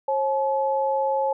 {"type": "tone pair together", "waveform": "sine", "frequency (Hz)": [540, 857.2], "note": ["C#5", "A5"], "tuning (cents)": [-45, -45], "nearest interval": "minor sixth", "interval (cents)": 800, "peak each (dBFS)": -23, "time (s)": [0.08, 1.33], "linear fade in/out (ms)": 5, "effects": []}